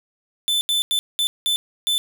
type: tone bursts at uneven times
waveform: 45% pulse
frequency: 3520 Hz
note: A7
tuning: in tune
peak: -18 dBFS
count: 6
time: 0.48-0.61 / 0.69-0.82 / 0.91-0.99 / 1.19-1.27 / 1.46-1.56 / 1.87-1.98 s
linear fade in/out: 0 ms
effects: none